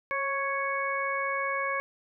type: harmonic tone with a mistuned harmonic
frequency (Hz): 554.4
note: C#5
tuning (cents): 0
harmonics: 1 / 2 / 3 / 4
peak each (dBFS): -34 / -31 / -34 / -33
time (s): 0.11-1.8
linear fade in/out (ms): 0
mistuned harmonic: 1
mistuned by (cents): -24
effects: none